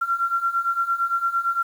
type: beating tone pair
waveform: sine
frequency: 1365 / 1373.8 Hz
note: F6 / F6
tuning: -40 / -29 cents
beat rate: 8.8 Hz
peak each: -25 / -22 dBFS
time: 0.01-1.63 s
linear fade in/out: 10 ms
effects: 8-bit